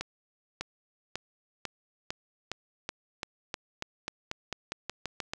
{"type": "accelerating click train", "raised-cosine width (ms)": 0.2, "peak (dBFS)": -16, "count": 18, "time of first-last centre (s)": [0.01, 5.335], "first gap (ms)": 600, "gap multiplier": 0.91, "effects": []}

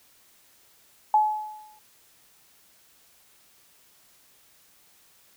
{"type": "tone with exponential decay", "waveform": "sine", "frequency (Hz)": 854, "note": "G#5", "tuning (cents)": 48, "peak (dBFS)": -14, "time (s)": [1.14, 1.79], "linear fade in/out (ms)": 2, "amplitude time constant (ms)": 140, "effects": ["white hiss -59 dBFS RMS until 5.36 s"]}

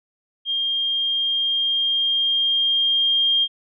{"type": "tone with level ramp", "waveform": "sine", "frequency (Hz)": 3212, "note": "G7", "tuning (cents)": 41, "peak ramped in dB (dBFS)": [-20, -15], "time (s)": [0.45, 3.48], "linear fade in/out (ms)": 50, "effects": []}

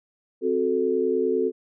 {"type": "chord", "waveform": "sine", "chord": "F# diminished", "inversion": "second", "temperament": "equal", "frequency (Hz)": [261.6, 370, 440], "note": ["C4", "F#4", "A4"], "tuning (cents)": [0, 0, 0], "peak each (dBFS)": [-28, -24, -23], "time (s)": [0.41, 1.52], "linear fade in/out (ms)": 50, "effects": []}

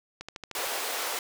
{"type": "click train", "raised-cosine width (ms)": 0.2, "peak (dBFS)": -21, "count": 7, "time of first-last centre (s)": [0.21, 0.665], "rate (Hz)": 13.2}
{"type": "high-pass noise", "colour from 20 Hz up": "pink", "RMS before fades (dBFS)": -32, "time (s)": [0.55, 1.19], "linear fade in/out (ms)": 2, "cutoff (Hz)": 440, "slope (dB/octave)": 24}
{"effects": []}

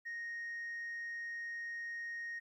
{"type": "tone", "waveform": "sine", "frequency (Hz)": 1864.7, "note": "A#6", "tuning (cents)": 0, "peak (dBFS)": -38, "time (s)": [0.05, 2.4], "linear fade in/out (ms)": 20, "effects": ["tanh soft clip ceiling -38 dBFS", "13-bit"]}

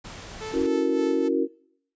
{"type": "noise", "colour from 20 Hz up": "pink", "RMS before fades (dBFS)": -40, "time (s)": [0.04, 0.67], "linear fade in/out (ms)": 10}
{"type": "tone with tremolo", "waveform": "sawtooth", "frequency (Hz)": 438, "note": "A4", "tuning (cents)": -8, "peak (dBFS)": -28, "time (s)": [0.4, 1.29], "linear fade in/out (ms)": 20, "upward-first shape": "sine", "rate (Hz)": 3.5, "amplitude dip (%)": 65}
{"type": "chord", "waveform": "sine", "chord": "F# dominant seventh", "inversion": "second", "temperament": "equal with one note detuned", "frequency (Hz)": [277.2, 327.9, 370, 466.2], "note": ["C#4", "E4", "F#4", "A#4"], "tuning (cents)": [0, -9, 0, 0], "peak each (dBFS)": -26, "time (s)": [0.52, 1.48], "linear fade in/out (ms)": 50}
{"effects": ["noise-tail reverb RT60 0.7 s tail -24 dB re dry", "resampled to 16000 Hz"]}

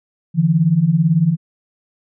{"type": "beating tone pair", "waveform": "sine", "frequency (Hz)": [150, 168], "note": ["D3", "E3"], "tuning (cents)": [37, 33], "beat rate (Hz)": 18, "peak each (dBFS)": [-16, -13], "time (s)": [0.34, 1.37], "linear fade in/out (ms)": 50, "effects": []}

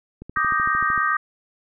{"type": "click train", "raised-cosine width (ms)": 3, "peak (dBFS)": -23, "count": 11, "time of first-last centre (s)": [0.22, 0.978], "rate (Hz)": 13.2}
{"type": "chord", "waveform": "sine", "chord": "Eb major seventh", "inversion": "third", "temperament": "equal", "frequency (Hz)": [1174.7, 1244.5, 1568, 1864.7], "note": ["D6", "Eb6", "G6", "Bb6"], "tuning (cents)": [0, 0, 0, 0], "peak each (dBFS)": [-25, -22, -24, -25], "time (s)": [0.36, 1.17], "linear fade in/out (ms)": 5}
{"effects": []}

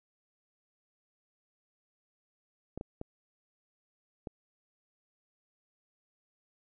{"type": "clicks", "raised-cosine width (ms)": 2, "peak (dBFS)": -25, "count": 4, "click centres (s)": [2.776, 2.811, 3.014, 4.272], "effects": []}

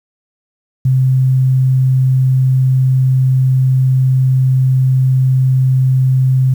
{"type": "tone", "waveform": "sine", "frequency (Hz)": 130.4, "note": "C3", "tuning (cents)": -5, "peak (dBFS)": -8, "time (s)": [0.85, 6.54], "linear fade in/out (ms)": 5, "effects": ["7-bit"]}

